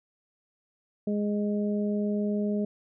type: harmonic tone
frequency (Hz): 207.1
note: G#3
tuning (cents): -5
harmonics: 1 / 2 / 3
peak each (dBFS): -26 / -32 / -36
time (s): 1.07-2.65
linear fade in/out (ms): 5
effects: none